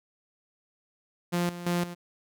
sawtooth tone with tremolo, 174.7 Hz, F3, 1 cent sharp, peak -21 dBFS, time 1.32-1.95 s, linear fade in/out 20 ms, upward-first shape square, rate 2.9 Hz, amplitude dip 75%, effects none

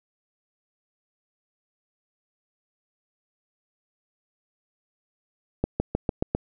accelerating click train, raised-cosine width 2 ms, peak -9 dBFS, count 6, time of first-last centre 5.64-6.35 s, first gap 160 ms, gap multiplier 0.94, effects none

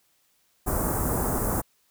pink band-stop noise, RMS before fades -26 dBFS, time 0.66-1.62 s, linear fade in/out 20 ms, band 1300 to 8400 Hz, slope 24 dB/octave, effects white hiss -67 dBFS RMS until 1.9 s

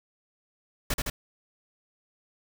pink noise with echo, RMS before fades -27 dBFS, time 0.9-0.94 s, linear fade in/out 5 ms, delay 80 ms, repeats 2, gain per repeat -2 dB, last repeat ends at 1.1 s, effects none

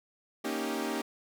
sawtooth chord, Eb dominant seventh, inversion second, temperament equal, 233.1 / 277.2 / 311.1 / 392 Hz, Bb3 / Db4 / Eb4 / G4, 0 / 0 / 0 / 0 cents, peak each -33 dBFS, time 0.44-1.02 s, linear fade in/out 10 ms, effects none

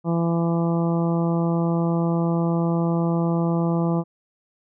harmonic tone, 168.2 Hz, E3, 35 cents sharp, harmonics 1 / 2 / 3 / 4 / 5 / 6 / 7, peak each -20 / -26 / -30 / -32 / -34 / -36 / -37 dBFS, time 0.04-4.04 s, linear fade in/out 50 ms, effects none

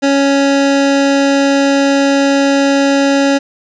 25% pulse tone, 277.6 Hz, C#4, 3 cents sharp, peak -5 dBFS, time 0.02-3.39 s, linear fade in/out 20 ms, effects resampled to 16000 Hz + 7-bit

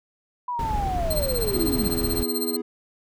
sine linear sweep, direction down, 1000 to 185 Hz, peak -25 dBFS, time 0.48-1.88 s, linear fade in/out 5 ms
brown noise, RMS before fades -28 dBFS, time 0.59-2.23 s, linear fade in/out 2 ms
5% pulse tone with tremolo, 4172 Hz, C8, 6 cents flat, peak -17 dBFS, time 1.1-2.57 s, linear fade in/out 10 ms, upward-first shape sine, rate 16 Hz, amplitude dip 90%
triangle chord, E major, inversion second, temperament equal, 246.9 / 329.6 / 415.3 Hz, B3 / E4 / G#4, 0 / 0 / 0 cents, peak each -28 / -29 / -27 dBFS, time 1.53-2.62 s, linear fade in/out 10 ms
effects none

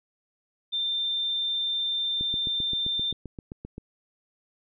sine tone, 3584 Hz, A7, 31 cents sharp, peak -25 dBFS, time 0.72-3.13 s, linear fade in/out 20 ms
click train, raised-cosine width 3 ms, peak -24 dBFS, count 13, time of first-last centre 2.21-3.781 s, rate 7.64 Hz
effects none

